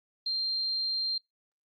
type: tone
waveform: sine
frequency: 4176 Hz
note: C8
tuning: 4 cents flat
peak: -28 dBFS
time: 0.26-1.18 s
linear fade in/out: 5 ms
effects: noise-tail reverb RT60 0.2 s tail -26 dB re dry + Opus 32 kbps